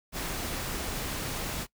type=noise; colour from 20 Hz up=pink; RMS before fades=-34 dBFS; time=0.12-1.67 s; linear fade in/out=50 ms; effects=noise-tail reverb RT60 0.1 s tail -21 dB re dry